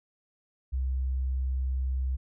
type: tone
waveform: sine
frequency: 65 Hz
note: C2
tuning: 11 cents flat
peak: -26 dBFS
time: 0.72-2.17 s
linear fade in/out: 20 ms
effects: none